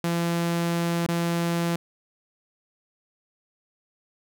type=tone with dropouts; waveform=sawtooth; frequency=170 Hz; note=F3; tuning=46 cents flat; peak=-19 dBFS; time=0.04-1.76 s; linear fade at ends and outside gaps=2 ms; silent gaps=1.065-1.087 s; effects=none